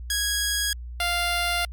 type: tone pair in turn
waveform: 10% pulse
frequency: 1655 / 697.8 Hz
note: G#6 / F5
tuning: -6 / -2 cents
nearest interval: octave + minor third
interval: 1496 cents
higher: first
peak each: -14 dBFS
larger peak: neither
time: 0.1-0.73 / 1-1.65 s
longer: second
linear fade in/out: 2 ms
effects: added 60 Hz sine -33 dBFS peak until 1.72 s + MP3 96 kbps